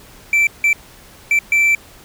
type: tone bursts at uneven times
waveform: triangle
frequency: 2334 Hz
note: D7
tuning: 11 cents flat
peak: -9 dBFS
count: 4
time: 0.33-0.47 / 0.64-0.73 / 1.31-1.39 / 1.52-1.75 s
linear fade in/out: 2 ms
effects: pink hiss -43 dBFS RMS until 2.04 s